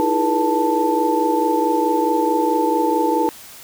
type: tone cluster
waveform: sine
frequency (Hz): 313.9 / 338.5 / 419.3 / 482.1 / 882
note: D#4 / E4 / G#4 / B4 / A5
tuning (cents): +15 / +46 / +17 / -42 / +4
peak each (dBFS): -21 / -23 / -25 / -22 / -19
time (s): 0-3.29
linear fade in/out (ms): 0
effects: white hiss -40 dBFS RMS until 3.63 s